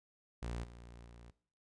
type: tone with level steps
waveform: sawtooth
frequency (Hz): 58.7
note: A#1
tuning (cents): +13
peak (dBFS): -35 / -48 / -50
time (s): 0.42-1.31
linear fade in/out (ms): 10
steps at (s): 0.63 / 1.05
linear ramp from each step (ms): 10
effects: noise-tail reverb RT60 0.5 s tail -18 dB re dry + resampled to 22050 Hz